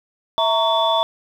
sine tone cluster, 656 / 921 / 1119 / 3466 Hz, E5 / A#5 / C#6 / A7, -9 / -21 / +16 / -27 cents, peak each -19 / -19 / -23 / -21 dBFS, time 0.38-1.03 s, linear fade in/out 0 ms, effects tanh soft clip ceiling -6 dBFS + 8-bit

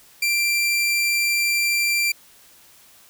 sawtooth tone, 2361 Hz, D7, 9 cents sharp, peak -15 dBFS, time 0.22-2.12 s, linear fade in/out 5 ms, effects white hiss -51 dBFS RMS until 3.09 s

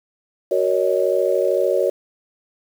sine chord, D# minor seventh, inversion first, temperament just, 373.4 / 466.7 / 560 / 622.3 Hz, F#4 / A#4 / C#5 / D#5, +16 / +2 / +18 / 0 cents, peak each -21 / -22 / -19 / -24 dBFS, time 0.51-1.9 s, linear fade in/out 5 ms, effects 7-bit

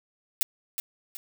blue noise with echo, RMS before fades -23 dBFS, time 0.41-0.43 s, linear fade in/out 0 ms, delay 370 ms, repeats 2, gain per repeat -8 dB, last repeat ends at 1.17 s, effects none

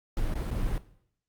brown noise with dropouts, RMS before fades -29 dBFS, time 0.17-0.78 s, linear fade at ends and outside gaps 1 ms, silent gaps 0.34-0.354 / 0.506-0.512 s, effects noise-tail reverb RT60 0.7 s tail -17 dB re dry + Opus 48 kbps

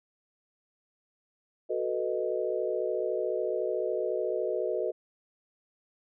sine chord, B dominant seventh, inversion second, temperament equal, 370 / 440 / 493.9 / 622.3 Hz, F#4 / A4 / B4 / D#5, 0 / 0 / 0 / 0 cents, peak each -33 dBFS, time 1.69-4.92 s, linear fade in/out 20 ms, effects none

